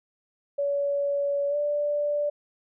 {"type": "tone with pitch glide", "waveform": "sine", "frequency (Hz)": [567, 586], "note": ["C#5", "D5"], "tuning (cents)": [39, -4], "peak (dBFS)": -23, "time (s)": [0.58, 2.3], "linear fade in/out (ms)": 10, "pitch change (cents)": 57, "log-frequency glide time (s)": [1.49, 1.56], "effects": []}